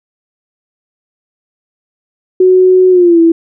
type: tone with pitch glide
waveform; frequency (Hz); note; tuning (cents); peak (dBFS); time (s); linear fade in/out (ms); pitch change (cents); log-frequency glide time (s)
sine; 370 to 331.5; F#4 to E4; 0 to +10; -3; 2.4-3.32; 5; -190; 2.9-3.2
effects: none